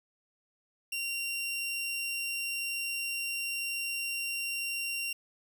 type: tone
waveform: sawtooth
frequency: 2761 Hz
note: F7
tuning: 20 cents flat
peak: -29 dBFS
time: 0.92-5.13 s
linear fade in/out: 5 ms
effects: none